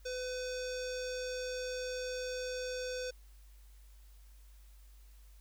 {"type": "tone with low-pass filter", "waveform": "square", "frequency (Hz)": 504, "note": "B4", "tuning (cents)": 35, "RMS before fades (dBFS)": -39, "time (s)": [0.05, 3.11], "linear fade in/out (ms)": 10, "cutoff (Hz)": 6000, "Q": 3.5, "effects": ["added 50 Hz sine -54 dBFS peak until 5.4 s", "white hiss -68 dBFS RMS until 5.4 s"]}